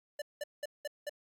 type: tone bursts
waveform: square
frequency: 587.3 Hz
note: D5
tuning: in tune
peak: -36 dBFS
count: 5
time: 0.19-1.095 s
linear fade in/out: 5 ms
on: 29 ms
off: 190 ms
effects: AAC 48 kbps